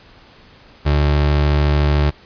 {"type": "tone", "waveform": "30% pulse", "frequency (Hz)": 73.42, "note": "D2", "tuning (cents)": 0, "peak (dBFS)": -10, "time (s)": [0.85, 2.11], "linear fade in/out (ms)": 20, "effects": ["pink hiss -46 dBFS RMS until 2.25 s", "resampled to 11025 Hz"]}